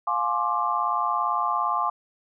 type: chord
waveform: sine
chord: D half-diminished seventh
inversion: first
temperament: just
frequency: 704.8 / 845.8 / 1057.2 / 1174.7 Hz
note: F5 / Ab5 / C6 / D6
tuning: +16 / +31 / +18 / 0 cents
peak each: -30 / -29 / -26 / -26 dBFS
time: 0.07-1.9 s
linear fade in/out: 5 ms
effects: none